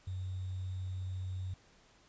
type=tone with sample-and-hold; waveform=sine; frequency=93 Hz; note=F#2; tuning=9 cents sharp; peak=-36 dBFS; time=0.07-1.54 s; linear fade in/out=5 ms; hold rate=3675 Hz; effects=pink hiss -64 dBFS RMS until 2.08 s + resampled to 16000 Hz